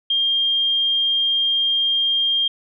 sine tone, 3208 Hz, G7, 39 cents sharp, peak -16 dBFS, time 0.1-2.48 s, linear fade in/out 5 ms, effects none

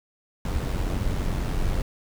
brown noise with amplitude modulation, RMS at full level -23 dBFS, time 0.45-1.82 s, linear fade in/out 2 ms, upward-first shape sine, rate 91.4 Hz, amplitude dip 50%, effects none

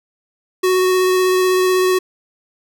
square tone with vibrato, 370 Hz, F#4, in tune, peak -13 dBFS, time 0.63-1.99 s, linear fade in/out 10 ms, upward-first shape sine, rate 16 Hz, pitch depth 11 cents each way, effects none

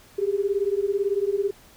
sine beating tone pair, 391 / 409 Hz, G4 / G#4, -4 / -26 cents, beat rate 18 Hz, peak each -24 dBFS, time 0.18-1.51 s, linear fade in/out 10 ms, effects pink hiss -52 dBFS RMS until 1.76 s

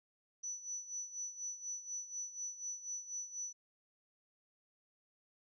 sine tone with tremolo, 5950 Hz, F#8, 9 cents sharp, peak -38 dBFS, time 0.43-3.53 s, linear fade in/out 10 ms, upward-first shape sine, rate 4.1 Hz, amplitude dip 75%, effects none

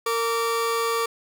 40% pulse tone pair together, 459.9 / 1159 Hz, A#4 / D6, -23 / -23 cents, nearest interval octave + major third, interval 1600 cents, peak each -24 dBFS, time 0.06-1.06 s, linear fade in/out 5 ms, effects none

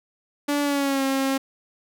sawtooth tone with pitch glide, 288.8 to 269.5 Hz, D4 to C#4, -29 to -49 cents, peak -17 dBFS, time 0.48-1.38 s, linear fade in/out 10 ms, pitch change -120 cents, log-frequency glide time 0.62-1.03 s, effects none

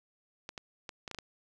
clicks, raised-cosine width 0.2 ms, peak -23 dBFS, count 7, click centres 0.491 / 0.578 / 0.892 / 1.078 / 1.113 / 1.147 / 1.187 s, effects none

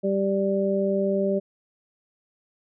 harmonic tone, 196 Hz, G3, in tune, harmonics 1 / 2 / 3, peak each -25 / -25 / -25 dBFS, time 0.03-1.4 s, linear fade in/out 20 ms, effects none

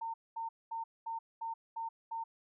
sine tone bursts, 910 Hz, A#5, 42 cents flat, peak -36 dBFS, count 7, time 0.01-2.24 s, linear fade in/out 10 ms, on 130 ms, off 220 ms, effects none

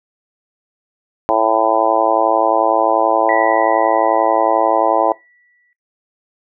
harmonic tone, 111.3 Hz, A2, 20 cents sharp, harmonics 3 / 4 / 5 / 6 / 7 / 8 / 9, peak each -22 / -22 / -18 / -17 / -17 / -20 / -20 dBFS, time 1.29-5.12 s, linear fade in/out 0 ms
sine tone with exponential decay, 1950 Hz, B6, 23 cents flat, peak -18 dBFS, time 3.29-5.73 s, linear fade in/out 1 ms, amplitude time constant 530 ms
effects noise-tail reverb RT60 0.2 s tail -20 dB re dry

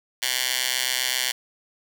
10% pulse tone with high-pass filter, 127.6 Hz, C3, 43 cents flat, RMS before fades -25 dBFS, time 0.22-1.32 s, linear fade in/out 10 ms, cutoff 2700 Hz, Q 0.95, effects none

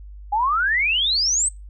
sine exponential sweep, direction up, 801 to 8490 Hz, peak -17 dBFS, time 0.32-1.49 s, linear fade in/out 10 ms, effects noise-tail reverb RT60 0.2 s tail -22 dB re dry + added 50 Hz sine -36 dBFS peak until 1.69 s

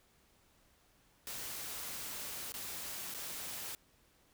white noise with dropouts, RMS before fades -43 dBFS, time 1.27-3.75 s, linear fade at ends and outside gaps 1 ms, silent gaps 2.521-2.54 / 3.14-3.145 s, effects pink hiss -69 dBFS RMS until 4.33 s

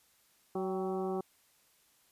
harmonic tone with a mistuned harmonic, 187.6 Hz, F#3, 24 cents sharp, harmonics 1 / 2 / 3 / 4 / 5 / 6 / 7, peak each -38 / -34 / -45 / -40 / -52 / -47 / -53 dBFS, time 0.55-1.21 s, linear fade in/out 5 ms, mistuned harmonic 4, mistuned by +47 cents, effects white hiss -68 dBFS RMS until 2.11 s + resampled to 32000 Hz

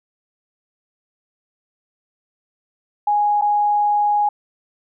sine tone with dropouts, 829 Hz, G#5, 3 cents flat, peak -14 dBFS, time 3.07-4.29 s, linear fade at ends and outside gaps 5 ms, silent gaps 3.413-3.42 s, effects none

